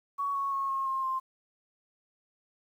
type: tone with pitch steps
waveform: sine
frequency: 1121 / 1106.8 / 1092.9 / 1079.1 / 1065.4 / 1052 Hz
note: C#6 / C#6 / C#6 / C#6 / C6 / C6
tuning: +19 / -3 / -25 / -47 / +31 / +9 cents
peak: -28 dBFS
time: 0.18-1.2 s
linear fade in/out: 20 ms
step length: 170 ms
effects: 10-bit